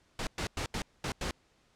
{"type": "noise bursts at uneven times", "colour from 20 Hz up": "pink", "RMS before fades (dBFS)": -34, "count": 6, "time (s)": [[0.19, 0.27], [0.38, 0.47], [0.57, 0.66], [0.74, 0.82], [1.04, 1.12], [1.21, 1.31]], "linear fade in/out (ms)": 2, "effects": ["pink hiss -68 dBFS RMS until 1.75 s", "low-pass 7000 Hz 12 dB/octave"]}